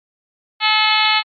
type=harmonic tone; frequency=431.5 Hz; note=A4; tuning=34 cents flat; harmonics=2 / 3 / 4 / 5 / 6 / 7 / 8 / 9 / 10; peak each=-19 / -21 / -25 / -19 / -21 / -21 / -22 / -24 / -21 dBFS; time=0.6-1.23 s; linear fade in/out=50 ms; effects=MP3 32 kbps